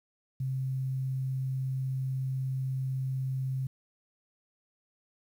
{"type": "tone", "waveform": "sine", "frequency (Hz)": 131.9, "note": "C3", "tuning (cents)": 14, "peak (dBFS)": -29, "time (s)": [0.4, 3.67], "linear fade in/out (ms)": 5, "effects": ["10-bit"]}